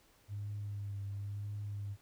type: tone with vibrato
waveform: sine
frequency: 101.5 Hz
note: G#2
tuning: 39 cents flat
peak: -37 dBFS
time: 0.28-1.97 s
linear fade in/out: 50 ms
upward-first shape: triangle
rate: 0.98 Hz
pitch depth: 35 cents each way
effects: tanh soft clip ceiling -33 dBFS + pink hiss -67 dBFS RMS until 2.01 s